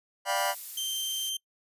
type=chord; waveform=sawtooth; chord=G dominant seventh; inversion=second; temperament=just; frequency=588 / 705.6 / 784 / 980 Hz; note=D5 / F5 / G5 / B5; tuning=+2 / +18 / 0 / -14 cents; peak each=-28 dBFS; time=0.25-0.55 s; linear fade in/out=50 ms
type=noise; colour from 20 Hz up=violet; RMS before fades=-37 dBFS; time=0.36-1.3 s; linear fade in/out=10 ms
type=tone; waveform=sawtooth; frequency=3136 Hz; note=G7; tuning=in tune; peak=-27 dBFS; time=0.77-1.37 s; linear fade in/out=5 ms
effects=noise-tail reverb RT60 0.1 s tail -24 dB re dry + resampled to 32000 Hz